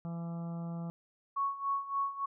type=harmonic tone; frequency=168.5 Hz; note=E3; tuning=38 cents sharp; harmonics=1 / 2 / 3 / 4 / 5 / 6 / 7 / 8; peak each=-36 / -54 / -53 / -51 / -54 / -62 / -56 / -63 dBFS; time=0.05-0.9 s; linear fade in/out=0 ms
type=tone with tremolo; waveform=sine; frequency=1108.7 Hz; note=C#6; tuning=in tune; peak=-28 dBFS; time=1.36-2.26 s; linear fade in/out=10 ms; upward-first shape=sine; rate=3.5 Hz; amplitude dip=80%
effects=none